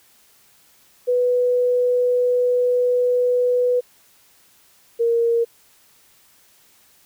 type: tone pair in turn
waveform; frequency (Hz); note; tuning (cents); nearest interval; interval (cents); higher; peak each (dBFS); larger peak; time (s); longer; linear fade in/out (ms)
sine; 493.9 / 466.2; B4 / A#4; 0 / 0; minor second; 100; first; -15; neither; 1.07-3.81 / 4.99-5.45; first; 20
effects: white hiss -55 dBFS RMS until 7.05 s